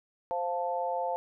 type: chord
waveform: sine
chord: F major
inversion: second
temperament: equal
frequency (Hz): 523.3 / 698.5 / 880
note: C5 / F5 / A5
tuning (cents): 0 / 0 / 0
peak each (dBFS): -33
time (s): 0.31-1.16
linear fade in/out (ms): 0
effects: none